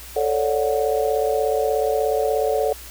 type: chord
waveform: sine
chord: D major seventh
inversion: second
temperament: just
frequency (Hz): 440.5 / 550.6 / 587.3 / 734.2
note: A4 / C#5 / D5 / F#5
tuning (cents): +2 / -12 / 0 / -14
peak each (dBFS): -21 / -24 / -25 / -25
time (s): 0.16-2.73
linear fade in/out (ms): 5
effects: added 60 Hz sine -41 dBFS peak until 2.9 s + white hiss -40 dBFS RMS until 2.9 s